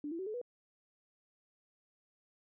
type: tone with pitch steps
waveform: sine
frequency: 293.7 / 333.5 / 378.7 / 430 / 488.3 Hz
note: D4 / E4 / F#4 / A4 / B4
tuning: 0 / +20 / +40 / -40 / -20 cents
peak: -37 dBFS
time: 0.04-0.415 s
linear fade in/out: 2 ms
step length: 75 ms
effects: none